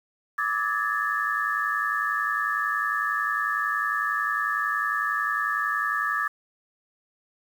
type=tone cluster; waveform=sine; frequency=1167 / 1278 / 1677 / 1777 Hz; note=D6 / D#6 / G#6 / A6; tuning=-11 / +46 / +16 / +17 cents; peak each=-28 / -30 / -28 / -30 dBFS; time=0.38-6.28 s; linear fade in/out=5 ms; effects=8-bit